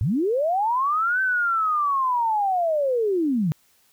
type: linear two-way sweep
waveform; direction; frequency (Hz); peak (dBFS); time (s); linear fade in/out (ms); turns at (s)
sine; up then down; 84.5 to 1550 to 143.1; -19; 0.01-3.52; 0; 1.21
effects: white hiss -61 dBFS RMS until 3.92 s